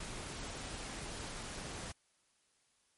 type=noise; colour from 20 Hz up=pink; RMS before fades=-44 dBFS; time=0-1.92 s; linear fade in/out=5 ms; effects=white hiss -74 dBFS RMS until 2.97 s + MP3 48 kbps